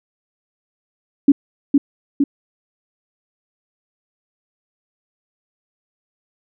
sine tone with echo, 281.1 Hz, C#4, 24 cents sharp, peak -5 dBFS, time 1.28-1.32 s, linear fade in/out 5 ms, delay 460 ms, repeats 2, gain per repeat -3 dB, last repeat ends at 2.24 s, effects none

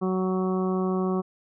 harmonic tone, 186.4 Hz, F#3, 13 cents sharp, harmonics 1 / 2 / 3 / 4 / 5 / 6 / 7, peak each -25 / -27 / -38 / -36 / -43 / -35 / -44 dBFS, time 0.01-1.22 s, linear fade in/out 20 ms, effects none

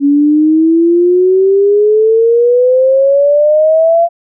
sine exponential sweep, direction up, 279.9 to 688 Hz, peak -5 dBFS, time 0-4.09 s, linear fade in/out 50 ms, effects none

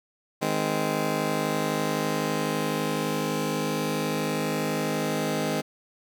15% pulse chord, Ab major, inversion second, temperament just, 155.74 / 207.7 / 259.6 Hz, Eb3 / Ab3 / C4, +2 / 0 / -13 cents, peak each -23 dBFS, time 0.41-5.62 s, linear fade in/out 20 ms, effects none

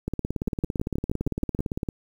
two click trains, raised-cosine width 3 ms, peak -13 / -14 dBFS, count 8 / 33, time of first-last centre 0.48-1.591 / 0.08-1.888 s, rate 6.3 / 17.7 Hz, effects 8-bit

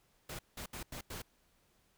pink noise bursts at uneven times, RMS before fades -44 dBFS, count 5, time 0.29-0.39 / 0.57-0.66 / 0.73-0.83 / 0.92-1.01 / 1.1-1.22 s, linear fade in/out 5 ms, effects pink hiss -72 dBFS RMS until 1.97 s

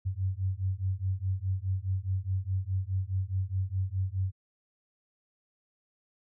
sine beating tone pair, 92.5 / 97.3 Hz, F#2 / G2, 0 / -12 cents, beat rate 4.8 Hz, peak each -31 dBFS, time 0.05-4.32 s, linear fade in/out 20 ms, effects none

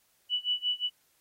sine tone with tremolo, 2960 Hz, F#7, in tune, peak -24 dBFS, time 0.29-0.9 s, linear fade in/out 50 ms, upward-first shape sine, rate 5.6 Hz, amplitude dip 95%, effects white hiss -69 dBFS RMS until 1.2 s + AAC 48 kbps

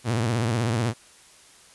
sawtooth tone with vibrato, 115.4 Hz, A#2, 17 cents flat, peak -18 dBFS, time 0.04-0.94 s, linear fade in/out 50 ms, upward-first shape triangle, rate 16 Hz, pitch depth 180 cents each way, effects white hiss -52 dBFS RMS until 1.74 s + resampled to 24000 Hz

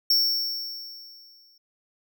square tone with exponential decay, 5460 Hz, F8, 40 cents flat, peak -17 dBFS, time 0.1-1.58 s, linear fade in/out 5 ms, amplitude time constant 320 ms, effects none

